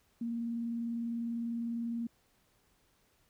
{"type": "tone with vibrato", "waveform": "sine", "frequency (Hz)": 233.1, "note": "A#3", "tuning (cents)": 0, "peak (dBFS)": -33, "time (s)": [0.21, 2.07], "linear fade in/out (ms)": 5, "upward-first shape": "square", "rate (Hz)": 20, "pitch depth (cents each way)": 21, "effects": ["pink hiss -71 dBFS RMS until 3.29 s"]}